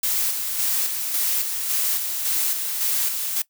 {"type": "noise with tremolo", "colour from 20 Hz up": "blue", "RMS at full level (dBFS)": -22, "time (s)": [0.03, 3.42], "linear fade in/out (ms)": 5, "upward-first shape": "square", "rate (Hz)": 1.8, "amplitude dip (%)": 40, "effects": ["noise-tail reverb RT60 0.1 s tail -20 dB re dry"]}